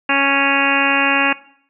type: harmonic tone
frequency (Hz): 277.2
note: C#4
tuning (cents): 0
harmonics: 1 / 2 / 3 / 4 / 5 / 6 / 7 / 8 / 9 / 10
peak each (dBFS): -22 / -25 / -22 / -22 / -24 / -20 / -25 / -25 / -21 / -20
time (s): 0.09-1.33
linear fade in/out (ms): 5
effects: noise-tail reverb RT60 0.6 s tail -18 dB re dry